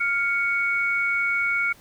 sine tone pair together, 1400 / 2225 Hz, F6 / C#7, +4 / +6 cents, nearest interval minor sixth, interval 802 cents, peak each -25 / -22 dBFS, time 0-1.73 s, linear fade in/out 10 ms, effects pink hiss -52 dBFS RMS until 1.8 s

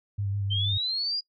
sine tone with vibrato, 100 Hz, G2, 35 cents sharp, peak -26 dBFS, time 0.18-0.78 s, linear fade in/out 10 ms, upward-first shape square, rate 6.5 Hz, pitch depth 22 cents each way
sine linear sweep, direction up, 3071 to 4912 Hz, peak -26 dBFS, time 0.5-1.21 s, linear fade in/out 20 ms
effects noise-tail reverb RT60 0.1 s tail -23 dB re dry

